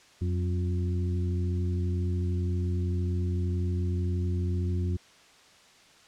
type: harmonic tone with a mistuned harmonic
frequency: 88.7 Hz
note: F2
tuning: 27 cents sharp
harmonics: 1 / 2 / 3 / 4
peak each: -26 / -35 / -41 / -39 dBFS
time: 0.21-4.97 s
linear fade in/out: 10 ms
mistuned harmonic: 2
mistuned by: +65 cents
effects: white hiss -56 dBFS RMS until 6.07 s + low-pass 6000 Hz 12 dB/octave